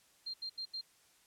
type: tone bursts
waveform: sine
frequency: 4186 Hz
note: C8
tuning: in tune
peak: -38 dBFS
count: 4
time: 0.26-0.813 s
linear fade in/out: 10 ms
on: 79 ms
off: 79 ms
effects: white hiss -67 dBFS RMS until 1.26 s + low-pass 11000 Hz 12 dB/octave